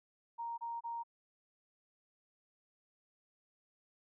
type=tone bursts; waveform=sine; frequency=932.3 Hz; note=A#5; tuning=in tune; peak=-38 dBFS; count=3; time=0.38-1.036 s; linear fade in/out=20 ms; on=200 ms; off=28 ms; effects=none